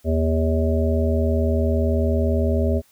harmonic tone, 80.2 Hz, E2, 47 cents flat, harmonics 1 / 3 / 5 / 7 / 8, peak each -19 / -24 / -26 / -27 / -28 dBFS, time 0.04-2.82 s, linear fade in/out 50 ms, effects white hiss -58 dBFS RMS until 2.91 s

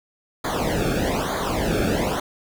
brown noise with flanger, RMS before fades -23 dBFS, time 0.44-2.2 s, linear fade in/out 5 ms, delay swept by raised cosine 0.36 to 1.03 ms, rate 1.1 Hz, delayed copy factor -1, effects none

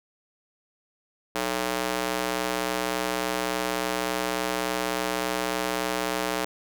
square tone with high-pass filter, 61.74 Hz, B1, in tune, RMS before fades -28 dBFS, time 1.35-6.45 s, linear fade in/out 5 ms, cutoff 430 Hz, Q 0.74, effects none

